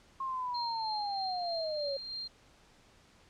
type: linear sweep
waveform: sine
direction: down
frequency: 1077 to 541 Hz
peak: -33 dBFS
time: 0.2-1.97 s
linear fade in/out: 5 ms
type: tone with tremolo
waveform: sine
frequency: 4188 Hz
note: C8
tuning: 1 cent sharp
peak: -36 dBFS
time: 0.54-2.28 s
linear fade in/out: 10 ms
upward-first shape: sine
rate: 3.2 Hz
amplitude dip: 40%
effects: pink hiss -62 dBFS RMS until 3.29 s + low-pass 7000 Hz 12 dB/octave